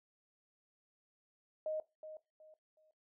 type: tone with echo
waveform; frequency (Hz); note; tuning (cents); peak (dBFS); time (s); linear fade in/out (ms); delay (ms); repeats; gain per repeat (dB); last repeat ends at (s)
sine; 622.3; D#5; 0; -35; 1.66-1.8; 2; 370; 3; -11; 2.91
effects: noise-tail reverb RT60 0.2 s tail -17 dB re dry